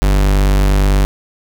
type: tone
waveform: 45% pulse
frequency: 49 Hz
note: G1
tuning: in tune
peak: -9 dBFS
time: 0.02-1.05 s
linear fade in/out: 0 ms
effects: none